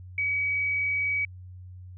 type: tone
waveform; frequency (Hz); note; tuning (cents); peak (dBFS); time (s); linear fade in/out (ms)
sine; 2271; C#7; +41; -24; 0.18-1.25; 2
effects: added 91 Hz sine -41 dBFS peak until 1.97 s